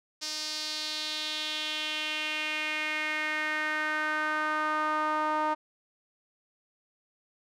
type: tone with band-pass filter sweep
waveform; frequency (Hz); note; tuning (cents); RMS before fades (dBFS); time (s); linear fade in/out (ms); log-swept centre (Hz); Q
sawtooth; 307.1; D#4; -23; -31; 0.21-5.55; 20; 5200 to 1000; 3.2
effects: none